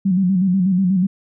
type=tone with vibrato; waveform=sine; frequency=186.7 Hz; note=F#3; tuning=16 cents sharp; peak=-13 dBFS; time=0.05-1.07 s; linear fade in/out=10 ms; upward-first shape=square; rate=8.2 Hz; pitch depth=70 cents each way; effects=none